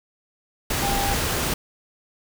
sine tone in noise, 798 Hz, G5, 31 cents sharp, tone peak -25 dBFS, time 0.82-1.14 s, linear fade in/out 5 ms, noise pink, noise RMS -24 dBFS, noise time 0.7-1.54 s, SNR -4 dB, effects none

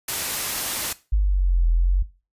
white noise, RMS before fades -26 dBFS, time 0.08-0.93 s, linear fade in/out 5 ms
sine exponential two-way sweep, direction down then up, 51.9 to 41.39 to 47.25 Hz, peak -15 dBFS, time 1.12-2.03 s, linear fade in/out 10 ms, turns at 1.69 s
effects noise-tail reverb RT60 0.3 s tail -17 dB re dry + resampled to 32000 Hz

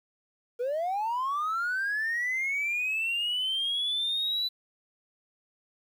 triangle linear sweep, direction up, 466.2 to 3993 Hz, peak -24 dBFS, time 0.59-4.49 s, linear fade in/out 20 ms, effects tanh soft clip ceiling -23 dBFS + 10-bit

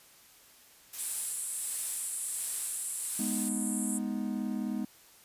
blue noise with tremolo, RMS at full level -38 dBFS, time 0.93-3.49 s, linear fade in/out 5 ms, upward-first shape sine, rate 1.4 Hz, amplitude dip 50%
white band-pass noise, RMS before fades -37 dBFS, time 0.98-3.99 s, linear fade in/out 20 ms, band 7500 to 11000 Hz, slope 96 dB/octave
triangle chord, G# minor, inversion none, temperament equal, 207.7 / 246.9 / 311.1 Hz, G#3 / B3 / D#4, 0 / 0 / 0 cents, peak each -32 / -33 / -37 dBFS, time 3.19-4.85 s, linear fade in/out 5 ms
effects white hiss -58 dBFS RMS until 5.24 s + resampled to 32000 Hz

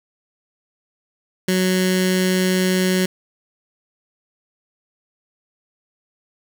15% pulse tone with notch filter, 185 Hz, F#3, in tune, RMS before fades -18 dBFS, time 1.48-3.06 s, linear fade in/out 5 ms, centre 760 Hz, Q 0.64, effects none

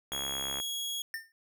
sawtooth tone, 3322 Hz, G#7, in tune, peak -30 dBFS, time 0.12-1.02 s, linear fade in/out 2 ms
click train, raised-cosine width 0.5 ms, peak -24 dBFS, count 34, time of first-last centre 0.12-0.6 s, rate 68.7 Hz
square tone with exponential decay, 1806 Hz, A6, 45 cents sharp, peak -32 dBFS, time 1.14-1.32 s, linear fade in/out 1 ms, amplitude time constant 39 ms
effects none

